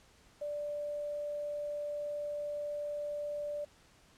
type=tone with quantisation; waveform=sine; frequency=587.3 Hz; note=D5; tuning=in tune; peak=-35 dBFS; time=0.41-3.65 s; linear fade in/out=10 ms; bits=10; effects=pink hiss -63 dBFS RMS until 4.17 s + low-pass 9000 Hz 12 dB/octave